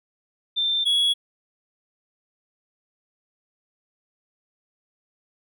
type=tone pair in turn; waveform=sine / triangle; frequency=3573 / 3353 Hz; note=A7 / G#7; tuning=+26 / +16 cents; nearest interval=minor second; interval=110 cents; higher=first; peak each=-20 / -16 dBFS; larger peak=second; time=0.56-0.85 / 0.85-1.14 s; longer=neither; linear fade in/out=20 ms; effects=none